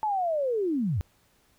sine linear sweep, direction down, 880 to 73.42 Hz, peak -24 dBFS, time 0.03-1.01 s, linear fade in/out 0 ms, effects pink hiss -65 dBFS RMS until 1.58 s

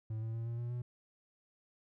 triangle tone with pitch steps, 110 / 112.31 / 114.67 / 117.08 / 119.54 / 122.05 Hz, A2 / A2 / A#2 / A#2 / A#2 / B2, 0 / +36 / -28 / +8 / +44 / -20 cents, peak -34 dBFS, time 0.1-0.82 s, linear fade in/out 5 ms, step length 120 ms, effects none

